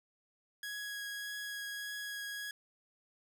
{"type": "tone with vibrato", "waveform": "sawtooth", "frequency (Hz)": 1661.2, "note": "G#6", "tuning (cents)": 0, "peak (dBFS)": -36, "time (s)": [0.63, 2.51], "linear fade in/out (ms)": 2, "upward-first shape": "triangle", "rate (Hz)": 1.7, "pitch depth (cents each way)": 10, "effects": []}